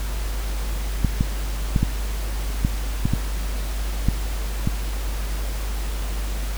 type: clicks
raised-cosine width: 5 ms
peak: -6 dBFS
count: 9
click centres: 1.047 / 1.209 / 1.762 / 1.83 / 2.649 / 3.055 / 3.136 / 4.086 / 4.674 s
effects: added 50 Hz sine -23 dBFS peak until 6.57 s + pink hiss -35 dBFS RMS until 6.57 s